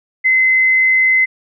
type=tone; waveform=sine; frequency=2051 Hz; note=C7; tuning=35 cents flat; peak=-9 dBFS; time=0.24-1.26 s; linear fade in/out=20 ms; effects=none